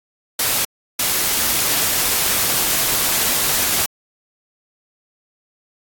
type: noise bursts at uneven times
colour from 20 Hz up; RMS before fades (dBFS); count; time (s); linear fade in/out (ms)
white; -18; 2; 0.39-0.65 / 0.99-3.86; 5
effects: AAC 64 kbps